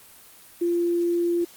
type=tone with quantisation; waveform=sine; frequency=344.9 Hz; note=F4; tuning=22 cents flat; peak=-20 dBFS; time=0.61-1.45 s; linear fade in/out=10 ms; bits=8; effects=white hiss -49 dBFS RMS until 1.56 s + Opus 24 kbps